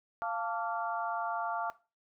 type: harmonic tone with a mistuned harmonic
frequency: 231.3 Hz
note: A#3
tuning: 13 cents flat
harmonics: 3 / 4 / 5 / 6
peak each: -36 / -37 / -38 / -39 dBFS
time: 0.22-1.7 s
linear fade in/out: 0 ms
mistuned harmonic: 4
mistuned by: -69 cents
effects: noise-tail reverb RT60 0.3 s tail -17 dB re dry